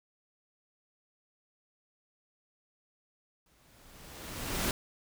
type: noise with exponential growth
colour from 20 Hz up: pink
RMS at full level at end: -29 dBFS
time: 3.46-4.71 s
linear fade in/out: 2 ms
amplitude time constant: 270 ms
effects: none